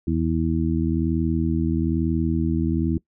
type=harmonic tone; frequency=81.1 Hz; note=E2; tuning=28 cents flat; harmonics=1 / 2 / 3 / 4; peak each=-25 / -25 / -25 / -25 dBFS; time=0.07-2.98 s; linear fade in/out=5 ms; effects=noise-tail reverb RT60 0.1 s tail -21 dB re dry